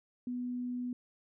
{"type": "tone", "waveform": "sine", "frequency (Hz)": 246.9, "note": "B3", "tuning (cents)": 0, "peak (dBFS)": -34, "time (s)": [0.27, 0.93], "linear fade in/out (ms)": 2, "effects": []}